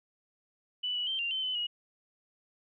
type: tone with pitch steps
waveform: sine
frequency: 2976 / 2944 / 3132 / 2782 / 3078 / 3027 / 2897 Hz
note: F#7 / F#7 / G7 / F7 / G7 / F#7 / F#7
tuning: +9 / -9 / -2 / -7 / -32 / +39 / -37 cents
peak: -30 dBFS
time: 0.83-1.67 s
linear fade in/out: 10 ms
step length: 120 ms
effects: none